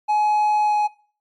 triangle tone with pitch glide, 844 to 839.1 Hz, G#5 to G#5, +28 to +18 cents, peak -14 dBFS, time 0.08-0.88 s, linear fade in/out 20 ms, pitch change -10 cents, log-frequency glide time 0.64-0.73 s, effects noise-tail reverb RT60 0.4 s tail -19 dB re dry + MP3 48 kbps

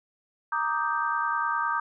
sine chord, Eb major seventh, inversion second, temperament equal, 932.3 / 1174.7 / 1244.5 / 1568 Hz, Bb5 / D6 / Eb6 / G6, 0 / 0 / 0 / 0 cents, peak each -30 dBFS, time 0.52-1.8 s, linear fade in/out 5 ms, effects none

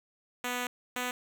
5% pulse tone pair in turn, 246.9 / 248.5 Hz, B3 / B3, 0 / +11 cents, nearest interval unison, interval 11 cents, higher second, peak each -20 dBFS, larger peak neither, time 0.44-0.67 / 0.96-1.11 s, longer first, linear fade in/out 2 ms, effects none

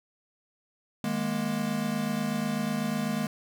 square chord, D# suspended fourth, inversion none, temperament equal with one note detuned, 155.56 / 207.7 / 235.8 Hz, D#3 / G#3 / A#3, 0 / 0 / +20 cents, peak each -36 / -31 / -32 dBFS, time 1.04-3.27 s, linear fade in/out 2 ms, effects none

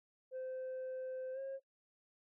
sine tone with pitch glide, 517 to 539.6 Hz, C5 to C#5, -21 to -47 cents, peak -38 dBFS, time 0.31-1.6 s, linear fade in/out 50 ms, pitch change +74 cents, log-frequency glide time 1.33-1.39 s, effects noise-tail reverb RT60 0.1 s tail -24 dB re dry + tanh soft clip ceiling -39 dBFS

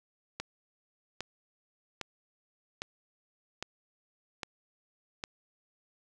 click train, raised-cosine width 0.2 ms, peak -18 dBFS, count 7, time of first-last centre 0.4-5.239 s, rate 1.24 Hz, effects none

